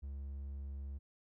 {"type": "tone", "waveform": "triangle", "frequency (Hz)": 69.3, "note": "C#2", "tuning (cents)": 0, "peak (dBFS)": -39, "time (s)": [0.02, 0.99], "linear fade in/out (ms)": 20, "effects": []}